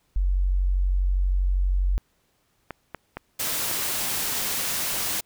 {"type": "tone", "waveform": "sine", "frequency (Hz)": 46.25, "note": "F#1", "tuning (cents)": 0, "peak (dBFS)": -19, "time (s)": [0.16, 1.98], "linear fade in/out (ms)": 0}
{"type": "clicks", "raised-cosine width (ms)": 0.5, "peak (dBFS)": -17, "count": 4, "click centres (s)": [2.707, 2.947, 3.17, 3.713]}
{"type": "noise", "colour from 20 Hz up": "white", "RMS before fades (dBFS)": -27, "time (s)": [3.39, 5.21], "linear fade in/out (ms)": 10}
{"effects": ["pink hiss -68 dBFS RMS until 5.25 s"]}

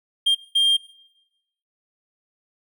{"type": "tone bursts at uneven times", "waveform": "triangle", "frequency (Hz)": 3200, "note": "G7", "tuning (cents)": 35, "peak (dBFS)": -13, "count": 2, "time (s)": [[0.26, 0.35], [0.55, 0.77]], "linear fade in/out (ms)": 10, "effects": ["noise-tail reverb RT60 0.9 s tail -19 dB re dry"]}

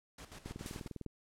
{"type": "noise with tremolo", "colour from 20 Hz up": "pink", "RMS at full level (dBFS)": -50, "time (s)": [0.18, 0.88], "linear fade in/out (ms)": 5, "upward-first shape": "square", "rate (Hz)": 7.3, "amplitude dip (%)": 70}
{"type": "click train", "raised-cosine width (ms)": 3, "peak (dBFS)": -30, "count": 13, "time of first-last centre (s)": [0.46, 1.063], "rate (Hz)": 19.9}
{"type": "noise with exponential decay", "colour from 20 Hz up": "white", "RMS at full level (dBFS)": -44, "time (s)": [0.66, 1.05], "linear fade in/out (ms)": 0, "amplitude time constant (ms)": 84}
{"effects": ["low-pass 10000 Hz 12 dB/octave"]}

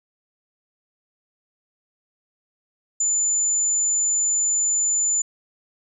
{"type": "tone", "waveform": "sine", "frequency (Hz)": 7040, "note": "A8", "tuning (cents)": 0, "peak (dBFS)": -18, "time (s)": [3, 5.22], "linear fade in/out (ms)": 5, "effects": []}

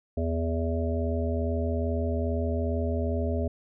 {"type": "harmonic tone with a mistuned harmonic", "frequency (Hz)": 82.41, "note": "E2", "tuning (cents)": 0, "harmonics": [1, 3, 5, 7, 8], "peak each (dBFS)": [-27, -32, -34, -35, -36], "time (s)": [0.17, 3.48], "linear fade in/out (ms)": 5, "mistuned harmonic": 1, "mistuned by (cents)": -39, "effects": []}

